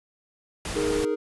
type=noise; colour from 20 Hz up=pink; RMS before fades=-32 dBFS; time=0.65-1.05 s; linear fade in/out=2 ms
type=chord; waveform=triangle; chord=D# suspended fourth; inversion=none; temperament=just; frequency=311.1 / 414.8 / 466.7 Hz; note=D#4 / G#4 / A#4; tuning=0 / -2 / +2 cents; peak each=-27 / -25 / -25 dBFS; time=0.75-1.16 s; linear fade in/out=20 ms
effects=resampled to 24000 Hz